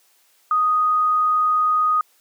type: tone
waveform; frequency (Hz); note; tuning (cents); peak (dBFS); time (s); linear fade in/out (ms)
sine; 1244.5; D#6; 0; -15; 0.51-2.01; 2
effects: white hiss -59 dBFS RMS until 2.2 s + high-pass 400 Hz 12 dB/octave